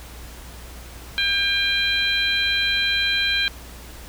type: harmonic tone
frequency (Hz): 800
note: G5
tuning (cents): +35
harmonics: 2 / 3 / 4 / 5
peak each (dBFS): -24 / -24 / -24 / -24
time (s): 1.18-3.48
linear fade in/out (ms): 0
effects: added 60 Hz sine -39 dBFS peak until 4.08 s + pink hiss -42 dBFS RMS until 4.08 s

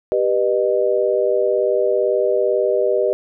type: chord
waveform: sine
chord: G augmented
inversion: none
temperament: just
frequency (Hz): 392 / 490 / 612.5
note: G4 / B4 / D#5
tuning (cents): 0 / -14 / -27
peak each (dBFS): -19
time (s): 0.12-3.13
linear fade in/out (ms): 0
effects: none

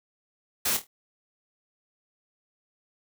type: noise with echo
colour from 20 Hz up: white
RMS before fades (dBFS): -26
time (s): 0.65-0.77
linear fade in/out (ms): 5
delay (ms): 25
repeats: 4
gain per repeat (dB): -9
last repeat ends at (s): 0.87
effects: none

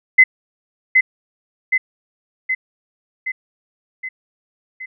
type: tone with echo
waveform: sine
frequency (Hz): 2044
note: C7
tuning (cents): -41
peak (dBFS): -4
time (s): 0.18-0.24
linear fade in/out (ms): 10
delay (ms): 770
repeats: 6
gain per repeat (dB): -4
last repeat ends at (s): 4.86
effects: none

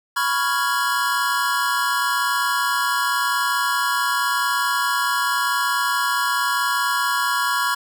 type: chord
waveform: square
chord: C# dominant seventh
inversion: third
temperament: equal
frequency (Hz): 987.8 / 1108.7 / 1396.9 / 1661.2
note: B5 / C#6 / E#6 / G#6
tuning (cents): 0 / 0 / 0 / 0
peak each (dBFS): -25 / -25 / -25 / -26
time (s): 0.16-7.75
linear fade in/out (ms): 10
effects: none

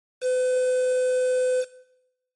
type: tone with quantisation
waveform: triangle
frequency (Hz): 506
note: B4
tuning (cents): +42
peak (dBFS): -18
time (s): 0.21-1.65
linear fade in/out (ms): 50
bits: 6
effects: noise-tail reverb RT60 0.8 s tail -17 dB re dry + MP3 48 kbps

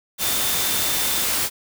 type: tone in noise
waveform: sine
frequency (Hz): 3573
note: A7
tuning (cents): +26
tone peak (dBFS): -30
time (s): 0.18-1.27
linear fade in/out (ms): 50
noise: white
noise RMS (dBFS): -22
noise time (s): 0.18-1.5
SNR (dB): -11
effects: none

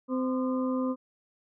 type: harmonic tone with a mistuned harmonic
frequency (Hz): 257.6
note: C4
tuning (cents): -27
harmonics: 1 / 2 / 4 / 5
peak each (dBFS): -27 / -33 / -39 / -41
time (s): 0.08-0.96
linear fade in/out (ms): 50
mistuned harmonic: 5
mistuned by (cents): -100
effects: none

